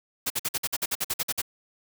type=noise bursts; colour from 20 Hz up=white; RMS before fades=-27 dBFS; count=13; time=0.26-1.418 s; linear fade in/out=10 ms; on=42 ms; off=51 ms; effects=none